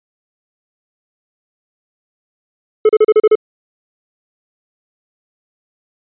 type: tone bursts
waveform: triangle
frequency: 430.8 Hz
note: A4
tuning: 37 cents flat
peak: -3 dBFS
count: 7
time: 2.85-3.354 s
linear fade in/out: 5 ms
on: 42 ms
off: 35 ms
effects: resampled to 8000 Hz